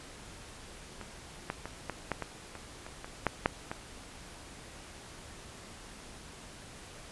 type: clicks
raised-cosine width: 0.5 ms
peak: -26 / -17 / -24 / -19 / -15 / -20 / -28 / -28 / -26 / -11 / -9 / -20 dBFS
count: 12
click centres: 1.013 / 1.501 / 1.656 / 1.897 / 2.117 / 2.223 / 2.553 / 2.865 / 3.045 / 3.267 / 3.459 / 3.715 s
effects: pink hiss -49 dBFS RMS until 7.11 s + resampled to 24000 Hz